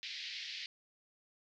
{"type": "band-pass noise", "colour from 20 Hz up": "white", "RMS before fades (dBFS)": -44, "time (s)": [0.03, 0.66], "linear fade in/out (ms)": 0, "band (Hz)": [1900, 5000], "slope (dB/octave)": 48, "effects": []}